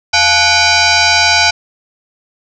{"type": "tone with frequency modulation", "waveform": "sine", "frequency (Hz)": 1641, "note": "G#6", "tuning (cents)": -21, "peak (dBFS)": -7, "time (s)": [0.13, 1.51], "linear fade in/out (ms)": 10, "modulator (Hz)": 779, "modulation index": 5.4, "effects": []}